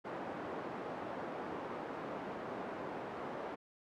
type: band-pass noise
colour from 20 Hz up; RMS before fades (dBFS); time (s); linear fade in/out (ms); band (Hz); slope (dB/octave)
pink; -43; 0.04-3.56; 20; 290 to 1100; 12
effects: none